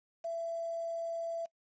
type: tone with quantisation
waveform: sine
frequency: 668 Hz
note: E5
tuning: 23 cents sharp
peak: -34 dBFS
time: 0.24-1.46 s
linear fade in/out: 10 ms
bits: 9
effects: noise-tail reverb RT60 0.1 s tail -23 dB re dry + resampled to 16000 Hz